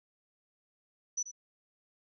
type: tone with echo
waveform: sine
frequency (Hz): 5950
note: F#8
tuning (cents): +9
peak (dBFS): -30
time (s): 1.17-1.23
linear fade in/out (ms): 10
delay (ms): 85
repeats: 1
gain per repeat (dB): -12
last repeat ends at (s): 1.315
effects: none